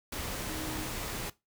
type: tone in noise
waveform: sine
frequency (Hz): 311.1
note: D#4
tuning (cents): 0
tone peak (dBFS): -40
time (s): 0.49-0.87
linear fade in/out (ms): 5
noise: pink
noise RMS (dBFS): -37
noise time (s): 0.12-1.3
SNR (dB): -6
effects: noise-tail reverb RT60 0.2 s tail -18 dB re dry